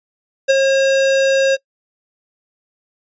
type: tone with ADSR envelope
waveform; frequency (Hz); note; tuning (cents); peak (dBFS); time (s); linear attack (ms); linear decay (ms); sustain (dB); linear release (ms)
square; 540; C#5; -45; -8; 0.48-1.57; 22; 21; -4; 29
effects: noise-tail reverb RT60 0.1 s tail -24 dB re dry + resampled to 16000 Hz